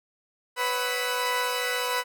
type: tone cluster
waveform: 15% pulse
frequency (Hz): 496.2 / 551 / 746 / 991 / 1289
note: B4 / C#5 / F#5 / B5 / E6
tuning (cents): +8 / -11 / +14 / +6 / -39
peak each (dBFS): -22 / -31 / -31 / -24 / -28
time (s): 0.56-2.04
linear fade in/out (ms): 50
effects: none